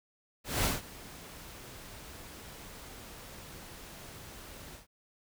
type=noise with ADSR envelope; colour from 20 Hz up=pink; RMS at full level=-28 dBFS; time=0.44-4.87 s; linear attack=200 ms; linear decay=170 ms; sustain=-20 dB; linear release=130 ms; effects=none